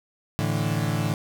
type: chord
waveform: 35% pulse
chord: A suspended fourth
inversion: none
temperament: equal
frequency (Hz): 110 / 146.83 / 164.81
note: A2 / D3 / E3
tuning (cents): 0 / 0 / 0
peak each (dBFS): -25 / -26 / -26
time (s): 0.39-1.14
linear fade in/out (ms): 0
effects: none